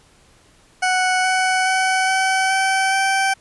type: tone with pitch steps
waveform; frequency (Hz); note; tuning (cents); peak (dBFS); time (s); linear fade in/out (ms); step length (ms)
20% pulse; 740 / 746.9 / 753.8 / 760.8 / 767.9 / 775; F#5 / F#5 / F#5 / F#5 / G5 / G5; 0 / +16 / +32 / +48 / -36 / -20; -11; 0.82-3.34; 10; 420
effects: pink hiss -53 dBFS RMS until 3.4 s + resampled to 24000 Hz